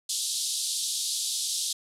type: band-pass noise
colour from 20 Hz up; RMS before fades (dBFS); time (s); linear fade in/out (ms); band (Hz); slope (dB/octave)
pink; -30; 0.09-1.73; 5; 3500 to 11000; 48
effects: none